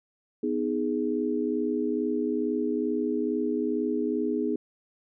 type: chord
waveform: sine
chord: G# minor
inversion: first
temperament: just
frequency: 249.2 / 311.5 / 415.3 Hz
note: B3 / D#4 / G#4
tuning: +16 / +2 / 0 cents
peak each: -29 dBFS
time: 0.43-4.56 s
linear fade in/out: 5 ms
effects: none